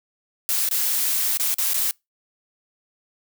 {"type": "noise with dropouts", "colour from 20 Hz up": "blue", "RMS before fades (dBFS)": -22, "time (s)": [0.49, 1.91], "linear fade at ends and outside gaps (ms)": 0, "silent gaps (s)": [[0.688, 0.712], [1.372, 1.398], [1.542, 1.584], [1.734, 1.743]], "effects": ["noise-tail reverb RT60 0.2 s tail -26 dB re dry"]}